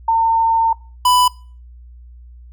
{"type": "tone pair in turn", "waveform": ["sine", "square"], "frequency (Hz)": [907, 994.1], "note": ["A#5", "B5"], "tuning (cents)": [-48, 11], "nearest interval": "major second", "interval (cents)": 159, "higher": "second", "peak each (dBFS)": -11, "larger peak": "neither", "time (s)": [[0.08, 0.73], [1.05, 1.28]], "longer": "first", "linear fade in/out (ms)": 5, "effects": ["noise-tail reverb RT60 0.4 s tail -23 dB re dry", "added 60 Hz sine -37 dBFS peak until 2.52 s"]}